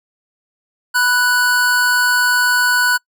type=tone pair together; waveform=square; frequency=987.8 / 1480 Hz; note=B5 / F#6; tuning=0 / 0 cents; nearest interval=perfect fifth; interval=700 cents; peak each=-22 / -13 dBFS; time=0.94-2.98 s; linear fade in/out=20 ms; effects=noise-tail reverb RT60 0.1 s tail -26 dB re dry